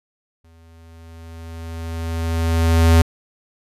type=tone with exponential growth; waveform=square; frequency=82.41 Hz; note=E2; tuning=in tune; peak=-9 dBFS; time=0.44-3.02 s; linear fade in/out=5 ms; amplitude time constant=560 ms; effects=resampled to 32000 Hz